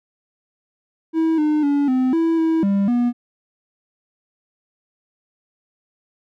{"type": "tone with pitch steps", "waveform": "triangle", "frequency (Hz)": [323.3, 302.9, 285.5, 257, 328.9, 324, 198.7, 241.8], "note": ["E4", "D#4", "D4", "C4", "E4", "E4", "G3", "B3"], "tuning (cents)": [-34, -46, -49, -31, -4, -30, 24, -36], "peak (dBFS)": -13, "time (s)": [1.13, 3.13], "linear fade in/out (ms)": 50, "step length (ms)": 250, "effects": []}